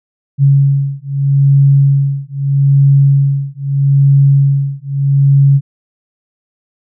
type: beating tone pair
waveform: sine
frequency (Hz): 138.59 / 139.38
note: C#3 / C#3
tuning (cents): 0 / +10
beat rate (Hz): 0.79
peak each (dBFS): -10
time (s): 0.38-5.61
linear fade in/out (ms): 50
effects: none